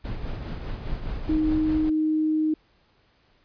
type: noise with tremolo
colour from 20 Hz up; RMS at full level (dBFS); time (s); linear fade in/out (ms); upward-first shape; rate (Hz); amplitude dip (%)
brown; -29; 0.04-1.9; 10; triangle; 4.9; 45
type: tone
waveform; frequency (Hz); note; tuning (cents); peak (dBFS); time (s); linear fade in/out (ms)
sine; 311.1; D#4; 0; -20; 1.29-2.54; 5
effects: pink hiss -63 dBFS RMS until 3.44 s + resampled to 11025 Hz